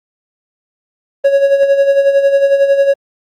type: tone with tremolo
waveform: triangle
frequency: 554.4 Hz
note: C#5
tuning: in tune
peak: -3 dBFS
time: 1.24-2.94 s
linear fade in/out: 10 ms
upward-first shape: sine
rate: 11 Hz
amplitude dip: 60%
effects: Opus 24 kbps